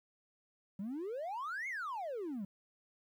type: exponential two-way sweep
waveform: triangle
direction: up then down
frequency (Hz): 185 to 2217 to 185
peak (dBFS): -35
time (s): 0.79-2.45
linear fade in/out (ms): 5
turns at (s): 1.68
effects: tanh soft clip ceiling -33 dBFS + 12-bit